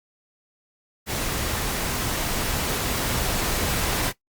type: noise with level ramp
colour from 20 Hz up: pink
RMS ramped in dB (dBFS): -27 to -24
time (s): 1.06-4.13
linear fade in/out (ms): 50
effects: noise-tail reverb RT60 0.1 s tail -17 dB re dry + Opus 48 kbps

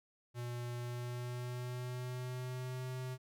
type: tone with pitch glide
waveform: square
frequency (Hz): 121 to 128.2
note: B2 to C3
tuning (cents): -35 to -35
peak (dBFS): -40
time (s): 0.34-3.18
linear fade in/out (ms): 50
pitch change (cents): +100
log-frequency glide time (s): 0.78-2.89
effects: none

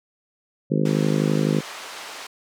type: harmonic tone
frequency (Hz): 51.91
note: G#1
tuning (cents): 0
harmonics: 3 / 4 / 5 / 6 / 7 / 8 / 9 / 10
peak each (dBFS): -22 / -24 / -26 / -28 / -29 / -30 / -31 / -32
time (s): 0.7-1.61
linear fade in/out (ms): 20
type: band-pass noise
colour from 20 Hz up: pink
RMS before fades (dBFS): -37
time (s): 0.85-2.27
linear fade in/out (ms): 5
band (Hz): 700 to 6900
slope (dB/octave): 12
effects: none

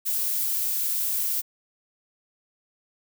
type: noise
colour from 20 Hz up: violet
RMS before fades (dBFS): -26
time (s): 0.05-1.42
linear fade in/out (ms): 20
effects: none

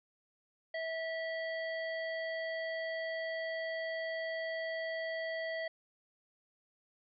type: harmonic tone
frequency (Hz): 650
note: E5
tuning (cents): -24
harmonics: 1 / 3 / 5 / 7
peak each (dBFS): -37 / -40 / -51 / -53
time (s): 0.74-5.68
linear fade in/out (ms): 5
effects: none

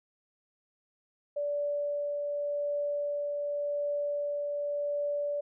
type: tone with tremolo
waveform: sine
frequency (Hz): 580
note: D5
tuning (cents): -22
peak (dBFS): -28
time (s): 1.36-5.41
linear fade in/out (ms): 10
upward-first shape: triangle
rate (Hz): 0.88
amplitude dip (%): 25
effects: none

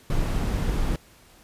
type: noise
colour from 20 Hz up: brown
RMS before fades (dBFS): -24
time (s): 0.1-0.96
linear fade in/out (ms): 2
effects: pink hiss -54 dBFS RMS until 1.43 s + resampled to 32000 Hz

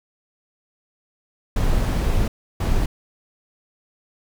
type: noise bursts at uneven times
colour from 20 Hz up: brown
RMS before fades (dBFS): -19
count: 2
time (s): 1.56-2.28 / 2.6-2.86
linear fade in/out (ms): 5
effects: none

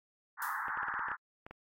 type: band-pass noise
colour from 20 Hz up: white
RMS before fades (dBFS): -37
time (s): 0.37-1.17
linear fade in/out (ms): 50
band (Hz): 840 to 1800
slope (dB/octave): 96
type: noise with exponential decay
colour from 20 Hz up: violet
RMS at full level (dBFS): -39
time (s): 0.42-0.75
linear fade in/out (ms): 1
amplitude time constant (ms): 71
type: clicks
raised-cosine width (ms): 0.5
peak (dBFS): -31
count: 10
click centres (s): 0.683 / 0.774 / 0.831 / 0.884 / 0.94 / 0.993 / 1.085 / 1.116 / 1.465 / 1.51
effects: AAC 48 kbps

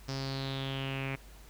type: tone with low-pass filter sweep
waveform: sawtooth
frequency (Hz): 135.1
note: C#3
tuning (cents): -44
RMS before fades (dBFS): -36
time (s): 0.08-1.16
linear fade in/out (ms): 10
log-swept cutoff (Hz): 5300 to 2300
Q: 6
effects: added 50 Hz sine -51 dBFS peak until 1.49 s + pink hiss -57 dBFS RMS until 1.49 s

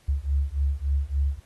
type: beating tone pair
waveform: sine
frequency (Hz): 68.3 / 71.8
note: C#2 / D2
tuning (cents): -25 / -39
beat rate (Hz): 3.5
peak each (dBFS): -25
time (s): 0.08-1.4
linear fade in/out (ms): 10
effects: pink hiss -60 dBFS RMS until 1.45 s + AAC 32 kbps

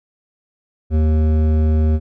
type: tone with hard clipping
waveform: sine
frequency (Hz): 77.78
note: D#2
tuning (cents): 0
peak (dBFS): -14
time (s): 0.9-2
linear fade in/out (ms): 50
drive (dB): 12
effects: none

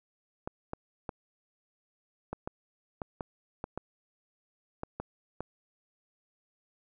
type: clicks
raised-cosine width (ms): 1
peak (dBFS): -21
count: 12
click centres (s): 0.475 / 0.734 / 1.092 / 2.33 / 2.475 / 3.018 / 3.208 / 3.641 / 3.776 / 4.834 / 5 / 5.406
effects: none

